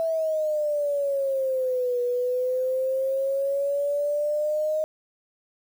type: exponential two-way sweep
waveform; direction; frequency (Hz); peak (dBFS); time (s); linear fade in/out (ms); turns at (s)
sine; down then up; 659.3 to 486.1 to 624; -22; 0-4.84; 0; 2.01
effects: 8-bit